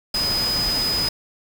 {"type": "tone in noise", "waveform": "sine", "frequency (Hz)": 5000, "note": "D#8", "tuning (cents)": 8, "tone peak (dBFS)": -20, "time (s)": [0.14, 1.09], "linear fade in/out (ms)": 5, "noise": "pink", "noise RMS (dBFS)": -28, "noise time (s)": [0.14, 1.09], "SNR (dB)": 5, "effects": []}